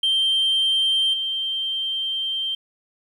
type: tone with level steps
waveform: sine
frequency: 3145 Hz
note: G7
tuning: 5 cents sharp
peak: -15 / -22 dBFS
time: 0.03-2.55 s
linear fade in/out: 5 ms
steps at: 1.13 s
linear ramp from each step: 10 ms
effects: tanh soft clip ceiling -15 dBFS + 9-bit